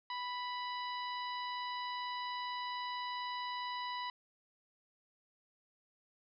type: harmonic tone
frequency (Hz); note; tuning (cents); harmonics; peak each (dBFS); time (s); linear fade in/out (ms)
987.8; B5; 0; 1 / 2 / 3 / 4 / 5; -39 / -46 / -49 / -48 / -53; 0.1-4.1; 2
effects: none